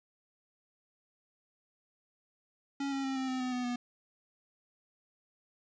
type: tone with pitch steps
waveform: square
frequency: 277.8 / 272.7 / 267.7 / 262.8 / 258 / 253.3 / 248.6 / 244.1 Hz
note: C#4 / C#4 / C4 / C4 / C4 / B3 / B3 / B3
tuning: +4 / -28 / +40 / +8 / -24 / +44 / +12 / -20 cents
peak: -33 dBFS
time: 2.8-3.76 s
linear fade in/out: 5 ms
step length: 120 ms
effects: resampled to 16000 Hz + 10-bit